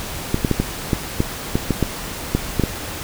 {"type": "clicks", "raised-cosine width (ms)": 3, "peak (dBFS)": -3, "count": 12, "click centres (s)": [0.344, 0.448, 0.513, 0.6, 0.932, 1.204, 1.555, 1.707, 1.827, 2.35, 2.597, 2.637], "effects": ["pink hiss -29 dBFS RMS until 3.03 s"]}